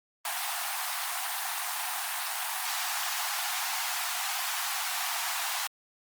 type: high-pass noise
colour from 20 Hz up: pink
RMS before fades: -32 dBFS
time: 0.25-5.67 s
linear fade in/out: 2 ms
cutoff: 700 Hz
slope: 96 dB/octave
effects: Opus 32 kbps